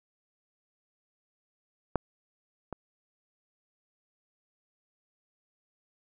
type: clicks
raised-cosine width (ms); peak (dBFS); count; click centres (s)
1; -11 / -22; 2; 1.957 / 2.727
effects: none